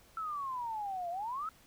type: exponential two-way sweep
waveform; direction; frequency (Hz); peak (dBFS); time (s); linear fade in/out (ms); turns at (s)
sine; down then up; 1339 to 677 to 1339; -35; 0.17-1.49; 2; 1.1
effects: pink hiss -62 dBFS RMS until 1.66 s